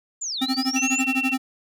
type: linear two-way sweep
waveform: sine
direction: down then up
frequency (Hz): 7390 to 3526 to 7390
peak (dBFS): -26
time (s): 0.21-1.02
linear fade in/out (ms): 10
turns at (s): 0.39
type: tone with tremolo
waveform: square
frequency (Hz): 262.3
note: C4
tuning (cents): +4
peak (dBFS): -20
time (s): 0.41-1.38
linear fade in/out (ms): 10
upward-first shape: sine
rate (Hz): 12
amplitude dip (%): 100
type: tone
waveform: sine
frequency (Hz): 2714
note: E7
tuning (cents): +50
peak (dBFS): -23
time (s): 0.76-1.34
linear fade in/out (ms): 2
effects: none